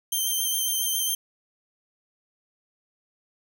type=tone with vibrato; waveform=5% pulse; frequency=3136 Hz; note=G7; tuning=in tune; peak=-16 dBFS; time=0.12-1.15 s; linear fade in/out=5 ms; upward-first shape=sine; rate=7.3 Hz; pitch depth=18 cents each way; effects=none